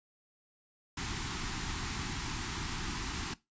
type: band-stop noise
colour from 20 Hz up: pink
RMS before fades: -37 dBFS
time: 0.97-3.34 s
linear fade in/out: 5 ms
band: 380 to 810 Hz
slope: 48 dB/octave
effects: noise-tail reverb RT60 0.2 s tail -18 dB re dry + resampled to 16000 Hz